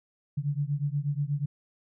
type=beating tone pair; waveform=sine; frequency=140.6 / 148.9 Hz; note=C#3 / D3; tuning=+25 / +24 cents; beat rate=8.3 Hz; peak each=-29 / -30 dBFS; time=0.37-1.46 s; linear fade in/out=10 ms; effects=none